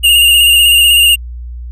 square tone with vibrato, 2824 Hz, F7, 19 cents sharp, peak -5 dBFS, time 0.03-1.16 s, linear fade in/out 20 ms, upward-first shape square, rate 16 Hz, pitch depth 27 cents each way, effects added 60 Hz sine -22 dBFS peak until 1.71 s

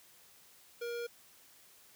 square tone with notch filter, 473.3 Hz, A#4, 26 cents sharp, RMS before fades -39 dBFS, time 0.81-1.07 s, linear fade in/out 10 ms, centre 8500 Hz, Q 1.3, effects white hiss -61 dBFS RMS until 1.95 s + high-pass 60 Hz 12 dB/octave

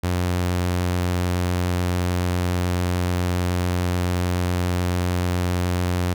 sawtooth tone, 89.3 Hz, F2, 39 cents sharp, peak -16 dBFS, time 0.03-6.14 s, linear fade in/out 10 ms, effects none

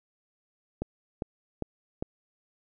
click train, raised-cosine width 2 ms, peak -17 dBFS, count 4, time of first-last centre 0.82-2.025 s, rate 2.49 Hz, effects none

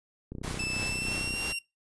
click train, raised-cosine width 3 ms, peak -25 dBFS, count 33, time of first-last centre 0.32-1.339 s, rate 31.4 Hz
pink noise with tremolo, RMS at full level -36 dBFS, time 0.43-1.53 s, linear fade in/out 10 ms, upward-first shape triangle, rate 3.1 Hz, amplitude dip 65%
sawtooth tone with pitch glide, 2637 to 2760 Hz, E7 to F7, 0 to -21 cents, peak -28 dBFS, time 0.59-1.59 s, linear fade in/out 5 ms, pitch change +79 cents, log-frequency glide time 0.83-1.35 s
effects noise-tail reverb RT60 0.2 s tail -19 dB re dry + resampled to 24000 Hz

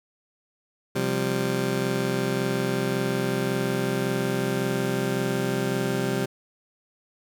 20% pulse chord, C suspended fourth, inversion none, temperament just, 130.81 / 174.42 / 196.22 Hz, C3 / F3 / G3, 0 / -2 / +2 cents, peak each -23 / -26 / -23 dBFS, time 0.95-6.26 s, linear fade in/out 10 ms, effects none

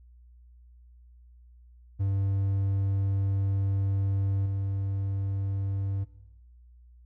triangle tone with level steps, 98 Hz, G2, in tune, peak -22 / -25 dBFS, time 1.99-6.05 s, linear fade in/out 20 ms, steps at 4.46 s, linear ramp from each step 2 ms, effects noise-tail reverb RT60 1.0 s tail -21 dB re dry + added 60 Hz sine -51 dBFS peak until 7.05 s

